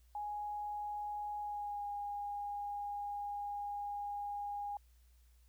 sine tone with pitch glide, 830.6 to 817.3 Hz, G#5 to G#5, 0 to -28 cents, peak -38 dBFS, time 0.15-4.77 s, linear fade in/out 2 ms, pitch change -28 cents, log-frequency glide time 1.4-1.86 s, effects added 60 Hz sine -62 dBFS peak until 5.48 s + white hiss -75 dBFS RMS until 5.48 s

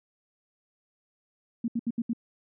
sine tone bursts, 233.1 Hz, A#3, in tune, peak -25 dBFS, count 5, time 1.64-2.133 s, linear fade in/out 5 ms, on 41 ms, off 72 ms, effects none

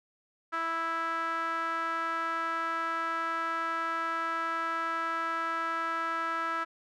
sawtooth tone with band-pass filter, 329.6 Hz, E4, in tune, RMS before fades -32 dBFS, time 0.52-6.65 s, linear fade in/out 20 ms, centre 1400 Hz, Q 4.9, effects none

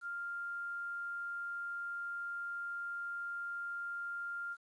sine tone with quantisation, 1397 Hz, F6, in tune, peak -38 dBFS, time 0.01-4.57 s, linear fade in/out 50 ms, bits 11, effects resampled to 24000 Hz

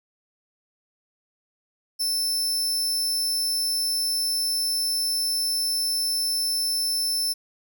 sawtooth tone, 5300 Hz, E8, 9 cents sharp, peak -20 dBFS, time 1.99-7.34 s, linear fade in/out 20 ms, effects 10-bit

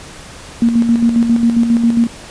sine tone with tremolo, 233.1 Hz, A#3, in tune, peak -7 dBFS, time 0.62-2.07 s, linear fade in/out 2 ms, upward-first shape square, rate 7.4 Hz, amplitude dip 50%, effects pink hiss -34 dBFS RMS until 2.3 s + resampled to 22050 Hz

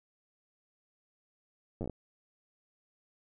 slowing click train, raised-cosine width 2 ms, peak -24 dBFS, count 7, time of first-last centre 1.81-1.897 s, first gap 9 ms, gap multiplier 1.19, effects none

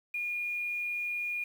sine tone with quantisation, 2432 Hz, D#7, 40 cents flat, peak -31 dBFS, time 0.14-1.44 s, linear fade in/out 5 ms, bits 9, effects none

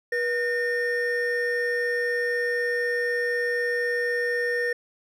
triangle tone pair together, 483.1 / 1824 Hz, B4 / A#6, -38 / -38 cents, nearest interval octave + major seventh, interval 2300 cents, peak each -24 dBFS, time 0.12-4.73 s, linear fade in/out 5 ms, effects none

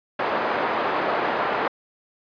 pink band-pass noise, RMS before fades -24 dBFS, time 0.19-1.68 s, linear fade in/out 5 ms, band 500 to 1400 Hz, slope 12 dB/octave, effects resampled to 11025 Hz

